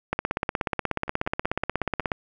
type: two click trains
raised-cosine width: 0.5 ms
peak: -24 / -9 dBFS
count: 6 / 34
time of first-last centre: 1.08-2.004 / 0.13-2.118 s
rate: 5.41 / 16.6 Hz
effects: none